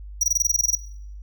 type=tone bursts; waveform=square; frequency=5790 Hz; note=F#8; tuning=38 cents flat; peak=-16 dBFS; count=12; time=0.21-0.753 s; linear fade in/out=5 ms; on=26 ms; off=21 ms; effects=noise-tail reverb RT60 0.7 s tail -19 dB re dry + added 50 Hz sine -35 dBFS peak until 1.22 s